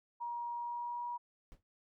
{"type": "tone with pitch glide", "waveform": "sine", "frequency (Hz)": [950, 961], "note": ["A#5", "B5"], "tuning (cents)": [33, -48], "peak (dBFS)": -37, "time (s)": [0.2, 1.18], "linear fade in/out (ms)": 20, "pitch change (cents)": 19, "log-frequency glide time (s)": [0.53, 1.06]}
{"type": "noise with exponential decay", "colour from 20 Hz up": "brown", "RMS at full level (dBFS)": -49, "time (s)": [1.52, 1.63], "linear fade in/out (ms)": 0, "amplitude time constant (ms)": 22}
{"effects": []}